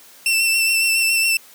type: tone with vibrato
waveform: sawtooth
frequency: 2684 Hz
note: E7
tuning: 31 cents sharp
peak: -12 dBFS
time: 0.26-1.37 s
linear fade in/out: 2 ms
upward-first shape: sine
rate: 7.2 Hz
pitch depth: 24 cents each way
effects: white hiss -46 dBFS RMS until 1.54 s + high-pass 200 Hz 12 dB/octave